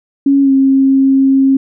sine tone with pitch glide, 277.2 to 269.3 Hz, C#4 to C#4, 0 to -50 cents, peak -6 dBFS, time 0.26-1.57 s, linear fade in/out 5 ms, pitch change -50 cents, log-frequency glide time 0.42-0.51 s, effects none

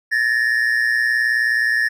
triangle tone pair together, 1726.9 / 1846 Hz, A6 / A#6, -33 / -17 cents, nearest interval minor second, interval 116 cents, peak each -16 / -17 dBFS, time 0.11-1.89 s, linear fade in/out 20 ms, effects none

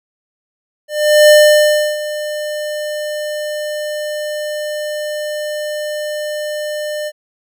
square tone with ADSR envelope, 600 Hz, D5, 37 cents sharp, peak -4 dBFS, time 0.88-7.12 s, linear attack 410 ms, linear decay 680 ms, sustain -16 dB, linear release 48 ms, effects none

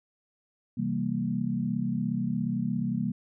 sine chord, C dominant seventh, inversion none, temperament equal, 130.81 / 164.81 / 196 / 233.1 Hz, C3 / E3 / G3 / Bb3, 0 / 0 / 0 / 0 cents, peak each -34 / -34 / -31 / -30 dBFS, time 0.77-3.12 s, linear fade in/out 10 ms, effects none

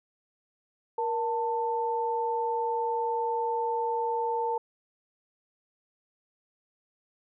sine tone pair together, 470.4 / 890 Hz, A#4 / A5, +16 / +20 cents, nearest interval major seventh, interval 1104 cents, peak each -30 / -28 dBFS, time 0.98-4.58 s, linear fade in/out 5 ms, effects none

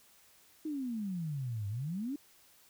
sine exponential two-way sweep, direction down then up, 319.1 to 98 to 301.1 Hz, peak -34 dBFS, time 0.65-2.16 s, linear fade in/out 5 ms, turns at 1.68 s, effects white hiss -63 dBFS RMS until 2.69 s

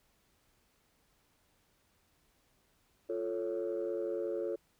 sine chord, F augmented, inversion none, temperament equal, 349.2 / 440 / 554.4 Hz, F4 / A4 / C#5, 0 / 0 / 0 cents, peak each -36 / -36 / -37 dBFS, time 3.09-4.56 s, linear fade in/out 10 ms, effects tanh soft clip ceiling -27 dBFS + pink hiss -72 dBFS RMS until 4.79 s

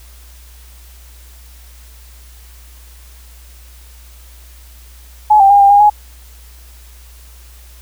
sine tone with pitch steps, 848 / 786 / 809 / 797 / 813 / 836 Hz, G#5 / G5 / G#5 / G5 / G#5 / G#5, +36 / +4 / -46 / +28 / -37 / +11 cents, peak -4 dBFS, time 5.3-5.9 s, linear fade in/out 10 ms, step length 100 ms, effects added 60 Hz sine -37 dBFS peak until 7.81 s + white hiss -45 dBFS RMS until 7.81 s

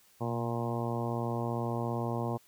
harmonic tone with a mistuned harmonic, 117.5 Hz, A#2, 14 cents sharp, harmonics 1 / 2 / 3 / 4 / 5 / 6 / 7 / 8 / 9, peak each -34 / -37 / -39 / -40 / -41 / -42 / -42 / -43 / -44 dBFS, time 0.2-2.38 s, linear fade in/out 20 ms, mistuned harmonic 1, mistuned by +45 cents, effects white hiss -63 dBFS RMS until 2.47 s

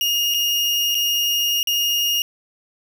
35% pulse tone with dropouts, 2848 Hz, F7, 33 cents sharp, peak -16 dBFS, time 0.01-2.22 s, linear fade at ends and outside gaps 1 ms, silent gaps 0.34-0.344 / 0.946-0.951 / 1.63-1.672 s, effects none

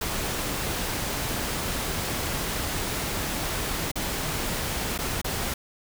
pink noise with dropouts, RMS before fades -29 dBFS, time 0.01-5.54 s, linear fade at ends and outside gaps 5 ms, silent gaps 3.916-3.956 / 4.979-4.987 / 5.216-5.244 s, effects none

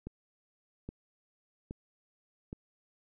click train, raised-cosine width 3 ms, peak -27 dBFS, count 4, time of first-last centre 0.07-2.529 s, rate 1.22 Hz, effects none

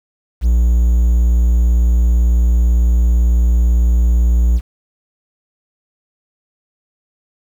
triangle tone, 59 Hz, A#1, 22 cents sharp, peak -7 dBFS, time 0.41-4.61 s, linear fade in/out 50 ms, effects 7-bit

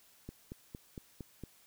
click train, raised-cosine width 3 ms, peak -30 dBFS, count 6, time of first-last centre 0.29-1.437 s, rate 4.36 Hz, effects white hiss -64 dBFS RMS until 1.66 s

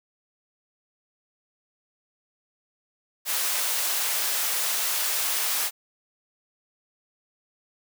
white high-pass noise, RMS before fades -26 dBFS, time 3.25-5.71 s, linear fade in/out 50 ms, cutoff 620 Hz, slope 12 dB/octave, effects none

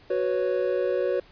triangle chord, F# suspended fourth, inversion none, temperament equal, 370 / 493.9 / 554.4 Hz, F#4 / B4 / C#5, 0 / 0 / 0 cents, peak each -25 dBFS, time 0.1-1.2 s, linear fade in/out 5 ms, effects pink hiss -54 dBFS RMS until 1.31 s + resampled to 11025 Hz

